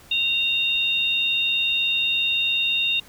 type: tone pair together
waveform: sine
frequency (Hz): 2769 / 3683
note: F7 / A#7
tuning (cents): -15 / -22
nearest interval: perfect fourth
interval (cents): 493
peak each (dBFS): -22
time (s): 0.11-3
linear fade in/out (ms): 5
effects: pink hiss -49 dBFS RMS until 3.08 s